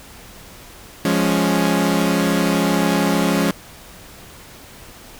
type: chord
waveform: sawtooth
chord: Db major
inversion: first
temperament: equal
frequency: 174.61 / 207.7 / 277.2 Hz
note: F3 / Ab3 / Db4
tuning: 0 / 0 / 0 cents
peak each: -16 dBFS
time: 1.05-3.51 s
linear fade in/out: 2 ms
effects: pink hiss -41 dBFS RMS until 5.19 s